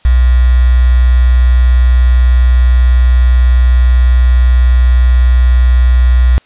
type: tone with quantisation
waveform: sine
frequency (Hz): 61.74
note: B1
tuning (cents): 0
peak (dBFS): -4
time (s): 0.05-6.38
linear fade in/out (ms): 0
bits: 4
effects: white hiss -48 dBFS RMS until 6.45 s + resampled to 8000 Hz